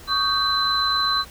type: tone cluster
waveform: sine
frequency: 1122 / 1230 / 1558 / 4038 Hz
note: C#6 / D#6 / G6 / B7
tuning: +21 / -20 / -11 / +38 cents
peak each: -23 / -29 / -28 / -21 dBFS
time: 0.07-1.25 s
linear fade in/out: 50 ms
effects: added 60 Hz sine -44 dBFS peak until 1.3 s + pink hiss -44 dBFS RMS until 1.3 s